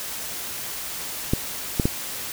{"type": "clicks", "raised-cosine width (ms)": 3, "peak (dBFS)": -6, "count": 3, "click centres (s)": [1.335, 1.798, 1.855], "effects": ["white hiss -32 dBFS RMS until 2.32 s"]}